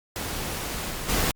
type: noise with level steps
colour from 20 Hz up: pink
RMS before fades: -31 / -33 / -24 dBFS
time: 0.16-1.31 s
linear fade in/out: 0 ms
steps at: 0.89 / 1.08 s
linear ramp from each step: 20 ms
effects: Opus 48 kbps